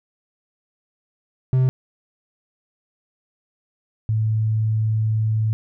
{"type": "tone pair in turn", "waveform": ["triangle", "sine"], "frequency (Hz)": [129.3, 109.54], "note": ["C3", "A2"], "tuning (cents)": [-20, -7], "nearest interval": "minor third", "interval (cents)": 287, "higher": "first", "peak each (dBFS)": [-12, -17], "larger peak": "first", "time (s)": [[1.53, 1.69], [4.09, 5.53]], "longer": "second", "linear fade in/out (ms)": 0, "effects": []}